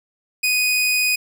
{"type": "tone", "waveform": "sawtooth", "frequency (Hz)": 2489, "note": "D#7", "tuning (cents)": 0, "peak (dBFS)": -13, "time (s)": [0.43, 1.16], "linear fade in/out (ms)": 10, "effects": []}